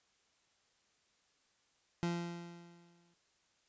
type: tone with exponential decay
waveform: 30% pulse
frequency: 171.9 Hz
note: F3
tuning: 27 cents flat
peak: -29 dBFS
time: 2.03-3.14 s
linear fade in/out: 0 ms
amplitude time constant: 240 ms
effects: white hiss -74 dBFS RMS until 3.68 s + resampled to 16000 Hz